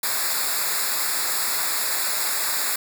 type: noise with comb filter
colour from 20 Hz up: white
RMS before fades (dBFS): -24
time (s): 0.03-2.76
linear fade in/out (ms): 5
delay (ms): 0.33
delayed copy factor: -0.95
effects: none

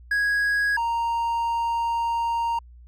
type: tone pair in turn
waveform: triangle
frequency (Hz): 1657 / 930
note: G#6 / A#5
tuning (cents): -4 / -4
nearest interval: minor seventh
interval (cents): 1000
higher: first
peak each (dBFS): -18 / -20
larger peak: first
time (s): 0.11-0.77 / 0.77-2.59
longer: second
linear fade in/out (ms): 5
effects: added 60 Hz sine -44 dBFS peak until 2.87 s

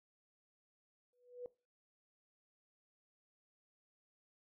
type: tone with exponential growth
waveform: sine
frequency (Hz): 491.5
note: B4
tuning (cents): -8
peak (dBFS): -40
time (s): 1.13-1.46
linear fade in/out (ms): 1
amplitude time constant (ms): 71
effects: noise-tail reverb RT60 0.3 s tail -20 dB re dry

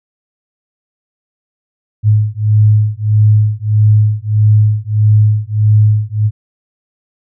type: beating tone pair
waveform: sine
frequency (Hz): 105.7 / 107.3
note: G#2 / A2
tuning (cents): +31 / -43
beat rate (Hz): 1.6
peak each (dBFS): -10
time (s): 2.03-6.31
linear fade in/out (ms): 50
effects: none

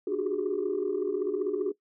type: tone cluster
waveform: sine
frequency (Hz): 297.6 / 359.2 / 374.1 / 389.7 / 414.9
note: D4 / F4 / F#4 / G4 / G#4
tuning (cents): +23 / +49 / +19 / -10 / -2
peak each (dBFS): -35 / -34 / -30 / -35 / -30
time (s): 0.07-1.72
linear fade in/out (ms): 5
effects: noise-tail reverb RT60 0.1 s tail -20 dB re dry + tanh soft clip ceiling -20 dBFS

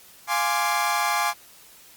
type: chord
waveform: 30% pulse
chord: D half-diminished seventh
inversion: first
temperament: equal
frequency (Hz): 698.5 / 830.6 / 1046.5 / 1174.7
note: F5 / Ab5 / C6 / D6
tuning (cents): 0 / 0 / 0 / 0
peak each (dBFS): -27 / -23 / -25 / -24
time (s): 0.27-1.34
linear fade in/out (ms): 50
effects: white hiss -50 dBFS RMS until 1.96 s + Opus 48 kbps

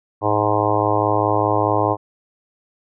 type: harmonic tone with a mistuned harmonic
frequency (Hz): 104.8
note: G#2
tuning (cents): +16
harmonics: 1 / 3 / 4 / 5 / 6 / 7 / 8 / 9 / 10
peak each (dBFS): -24 / -24 / -24 / -24 / -24 / -24 / -24 / -24 / -24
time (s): 0.21-1.97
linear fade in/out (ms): 50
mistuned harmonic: 1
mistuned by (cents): +46
effects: none

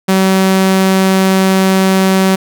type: tone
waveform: sawtooth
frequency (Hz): 190.3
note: F#3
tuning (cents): +49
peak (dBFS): -4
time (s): 0.08-2.36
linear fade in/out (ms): 10
effects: none

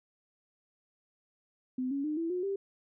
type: tone with pitch steps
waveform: sine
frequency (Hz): 255.4 / 278.5 / 303.7 / 331.2 / 361.2 / 393.9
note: C4 / C#4 / D#4 / E4 / F#4 / G4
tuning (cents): -42 / +8 / -42 / +8 / -42 / +8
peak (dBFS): -30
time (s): 1.78-2.56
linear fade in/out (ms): 5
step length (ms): 130
effects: none

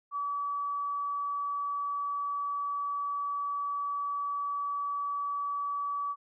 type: tone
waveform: sine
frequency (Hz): 1145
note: D6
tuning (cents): -44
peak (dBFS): -30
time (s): 0.11-6.16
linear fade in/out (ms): 50
effects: none

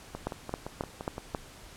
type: two click trains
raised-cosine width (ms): 1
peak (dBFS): -22 / -16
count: 7 / 5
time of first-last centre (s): 0.15-1.181 / 0.27-1.348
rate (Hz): 5.82 / 3.71
effects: pink hiss -50 dBFS RMS until 1.76 s + low-pass 11000 Hz 12 dB/octave

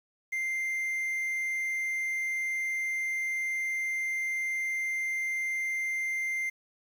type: tone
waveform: triangle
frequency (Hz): 2093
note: C7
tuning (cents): 0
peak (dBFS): -27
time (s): 0.32-6.5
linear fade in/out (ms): 10
effects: 9-bit

